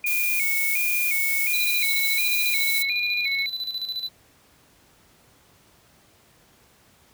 sine tone with vibrato, 2312 Hz, D7, 28 cents flat, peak -23 dBFS, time 0.04-3.46 s, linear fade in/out 2 ms, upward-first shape square, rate 1.4 Hz, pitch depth 85 cents each way
violet noise, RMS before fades -26 dBFS, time 0.06-2.83 s, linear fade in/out 10 ms
triangle tone with tremolo, 3995 Hz, B7, 19 cents sharp, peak -24 dBFS, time 1.53-4.09 s, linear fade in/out 10 ms, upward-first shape square, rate 14 Hz, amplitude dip 60%
effects pink hiss -57 dBFS RMS until 7.13 s + high-pass 60 Hz 12 dB/octave

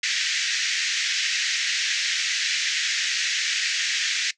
pink band-pass noise, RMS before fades -25 dBFS, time 0.03-4.31 s, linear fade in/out 5 ms, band 1700 to 6800 Hz, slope 48 dB/octave, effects noise-tail reverb RT60 0.1 s tail -18 dB re dry

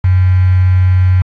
sine tone with quantisation, 92 Hz, F#2, 9 cents flat, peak -6 dBFS, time 0.04-1.22 s, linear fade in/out 5 ms, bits 4, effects low-pass 2000 Hz 12 dB/octave + AAC 48 kbps

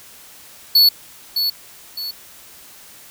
square tone with echo, 4423 Hz, C#8, 5 cents flat, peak -9 dBFS, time 0.75-0.89 s, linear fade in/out 5 ms, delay 610 ms, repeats 2, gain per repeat -8 dB, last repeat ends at 2.11 s, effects white hiss -43 dBFS RMS until 3.1 s

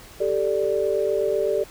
sine chord, G suspended second, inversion none, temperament equal, 392 / 440 / 587.3 Hz, G4 / A4 / D5, 0 / 0 / 0 cents, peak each -24 dBFS, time 0.2-1.64 s, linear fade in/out 10 ms, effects pink hiss -45 dBFS RMS until 1.7 s

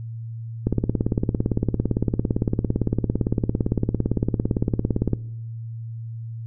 click train, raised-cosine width 3 ms, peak -7 dBFS, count 80, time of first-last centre 0.67-5.133 s, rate 17.7 Hz, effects noise-tail reverb RT60 0.9 s tail -21 dB re dry + added 114 Hz sine -30 dBFS peak until 6.46 s

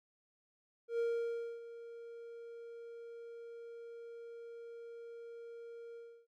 triangle tone with ADSR envelope, 466.2 Hz, A#4, in tune, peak -29 dBFS, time 0.88-6.27 s, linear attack 110 ms, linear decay 610 ms, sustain -16 dB, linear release 310 ms, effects none

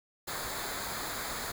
pink noise with comb filter, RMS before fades -37 dBFS, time 0.27-1.52 s, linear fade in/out 10 ms, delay 0.35 ms, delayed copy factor -0.65, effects none

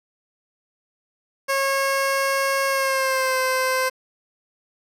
15% pulse tone with pitch glide, 545 to 518 Hz, C#5 to C5, -29 to -17 cents, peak -13 dBFS, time 1.48-3.9 s, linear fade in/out 20 ms, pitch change -88 cents, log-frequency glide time 2.67-3.38 s, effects resampled to 32000 Hz + 8-bit

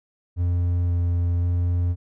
triangle tone with vibrato, 87.31 Hz, F2, in tune, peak -17 dBFS, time 0.36-1.96 s, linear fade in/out 50 ms, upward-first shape square, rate 0.94 Hz, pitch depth 8 cents each way, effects none

